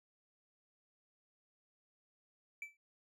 triangle tone with exponential decay, 2319 Hz, D7, 22 cents flat, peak -37 dBFS, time 2.62-2.77 s, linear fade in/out 2 ms, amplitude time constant 31 ms, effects none

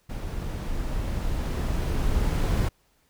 brown noise with level ramp, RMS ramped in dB -32 to -22 dBFS, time 0.09-2.69 s, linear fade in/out 10 ms, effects pink hiss -66 dBFS RMS until 3.09 s

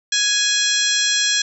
harmonic tone with a mistuned harmonic, 832 Hz, G#5, 3 cents sharp, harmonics 2 / 3 / 4 / 5 / 6 / 7 / 8 / 9, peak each -23 / -28 / -21 / -23 / -26 / -23 / -32 / -25 dBFS, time 0.12-1.42 s, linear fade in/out 5 ms, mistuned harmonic 6, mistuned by +84 cents, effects none

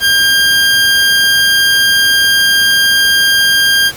20% pulse tone, 1603 Hz, G6, 38 cents sharp, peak -3 dBFS, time 0-3.92 s, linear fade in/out 50 ms, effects pink hiss -30 dBFS RMS until 3.96 s + high-pass 60 Hz 12 dB/octave

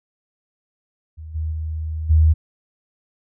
sine tone with level steps, 78.8 Hz, D#2, 23 cents sharp, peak -32 / -21 / -23 / -10 dBFS, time 1.17-2.34 s, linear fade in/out 20 ms, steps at 1.34 / 1.51 / 2.09 s, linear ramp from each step 20 ms, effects none

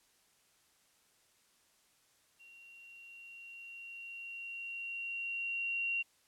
sine tone with level ramp, 2753 Hz, F7, 25 cents flat, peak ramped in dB -55 to -31 dBFS, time 2.39-6.03 s, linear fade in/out 20 ms, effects white hiss -70 dBFS RMS until 6.27 s + low-pass 11000 Hz 12 dB/octave

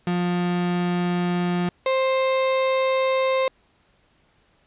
35% pulse tone pair in turn, 176.7 / 526.1 Hz, F3 / C5, +21 / +9 cents, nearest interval octave + perfect fifth, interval 1888 cents, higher second, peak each -19 / -17 dBFS, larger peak second, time 0.07-1.69 / 1.86-3.48 s, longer neither, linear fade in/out 2 ms, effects pink hiss -62 dBFS RMS until 4.66 s + resampled to 8000 Hz

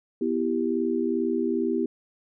sine chord, E minor, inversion second, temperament equal, 246.9 / 329.6 / 392 Hz, B3 / E4 / G4, 0 / 0 / 0 cents, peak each -27 dBFS, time 0.21-1.86 s, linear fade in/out 5 ms, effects none

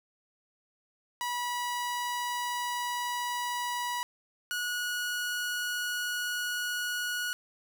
sawtooth tone pair in turn, 973 / 1457.9 Hz, B5 / F#6, -26 / -26 cents, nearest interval perfect fifth, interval 700 cents, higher second, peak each -27 dBFS, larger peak neither, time 1.21-4.03 / 4.51-7.33 s, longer neither, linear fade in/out 0 ms, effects none

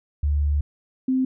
sine tone pair in turn, 72.9 / 259.8 Hz, D2 / C4, -12 / -12 cents, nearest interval octave + minor seventh, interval 2200 cents, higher second, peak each -18 dBFS, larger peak neither, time 0.23-0.61 / 1.08-1.25 s, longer first, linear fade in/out 5 ms, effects none

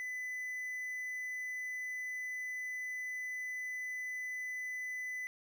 triangle tone with quantisation, 2004 Hz, B6, 25 cents sharp, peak -36 dBFS, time 0-5.27 s, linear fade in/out 0 ms, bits 10, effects none

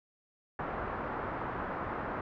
white low-pass noise, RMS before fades -37 dBFS, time 0.59-2.21 s, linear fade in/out 2 ms, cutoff 1400 Hz, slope 24 dB/octave, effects none

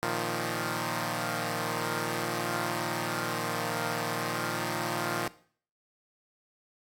5% pulse chord, Bb suspended fourth, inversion none, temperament equal, 116.54 / 155.56 / 174.61 Hz, Bb2 / Eb3 / F3, 0 / 0 / 0 cents, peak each -23 dBFS, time 0.03-5.28 s, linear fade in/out 0 ms, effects noise-tail reverb RT60 0.5 s tail -18 dB re dry + AAC 64 kbps

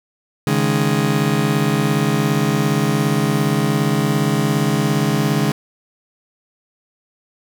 30% pulse chord, C# suspended second, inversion none, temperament just, 138.59 / 155.92 / 207.9 Hz, C#3 / D#3 / G#3, 0 / +4 / +2 cents, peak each -17 dBFS, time 0.47-5.52 s, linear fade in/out 2 ms, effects none

